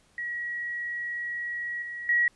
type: tone with level steps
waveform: sine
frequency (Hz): 1913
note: A#6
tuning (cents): +44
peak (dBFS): -30 / -34 / -20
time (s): 0.18-2.28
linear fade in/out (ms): 2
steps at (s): 1.82 / 2.09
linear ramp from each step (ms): 2
effects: pink hiss -63 dBFS RMS until 2.35 s + resampled to 24000 Hz